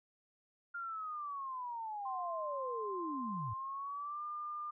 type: linear sweep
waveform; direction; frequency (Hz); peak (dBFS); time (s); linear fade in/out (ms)
sine; down; 1409 to 98; -39; 0.74-3.54; 10
type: tone with pitch glide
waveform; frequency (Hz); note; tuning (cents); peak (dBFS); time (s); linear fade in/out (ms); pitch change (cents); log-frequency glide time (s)
sine; 1046.5 to 1202.1; C6 to D6; 0 to +40; -39; 2.05-4.71; 10; +240; 3.51-4.23
effects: none